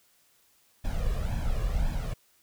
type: noise with flanger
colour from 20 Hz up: brown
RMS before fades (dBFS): -28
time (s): 0.84-2.14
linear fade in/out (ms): 10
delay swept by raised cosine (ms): 1.2 to 1.77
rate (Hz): 1.9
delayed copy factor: +0.75
effects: white hiss -65 dBFS RMS until 2.42 s